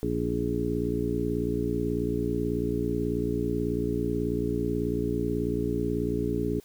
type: harmonic tone with a mistuned harmonic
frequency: 58.27 Hz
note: A#1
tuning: in tune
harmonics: 1 / 2 / 3 / 4 / 5 / 6 / 7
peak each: -35 / -34 / -34 / -34 / -31 / -35 / -31 dBFS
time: 0.03-6.6 s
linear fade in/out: 0 ms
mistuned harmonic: 7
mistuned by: +47 cents
effects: white hiss -58 dBFS RMS until 6.64 s